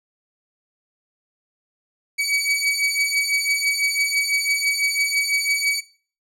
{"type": "beating tone pair", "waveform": "sawtooth", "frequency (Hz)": [2270, 2276], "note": ["C#7", "C#7"], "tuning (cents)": [41, 45], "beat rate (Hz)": 6, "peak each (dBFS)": [-18, -20], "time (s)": [2.18, 5.81], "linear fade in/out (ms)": 20, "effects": ["noise-tail reverb RT60 0.4 s tail -17 dB re dry", "low-pass 11000 Hz 12 dB/octave"]}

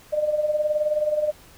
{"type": "tone with tremolo", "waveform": "sine", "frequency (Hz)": 604, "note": "D5", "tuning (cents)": 48, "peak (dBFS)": -17, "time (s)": [0.12, 1.32], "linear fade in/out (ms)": 20, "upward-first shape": "sine", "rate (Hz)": 19, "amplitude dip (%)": 65, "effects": ["pink hiss -50 dBFS RMS until 1.57 s"]}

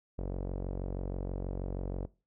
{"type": "tone with low-pass filter", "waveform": "sawtooth", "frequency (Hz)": 46.25, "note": "F#1", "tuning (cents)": 0, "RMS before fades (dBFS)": -36, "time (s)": [0.18, 2.06], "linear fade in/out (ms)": 10, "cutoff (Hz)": 540, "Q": 1.7, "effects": ["noise-tail reverb RT60 0.3 s tail -20 dB re dry"]}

